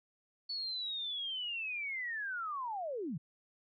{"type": "linear sweep", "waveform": "sine", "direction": "down", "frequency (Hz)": [4460, 128.9], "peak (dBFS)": -36, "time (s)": [0.49, 3.18], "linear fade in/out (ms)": 10, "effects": []}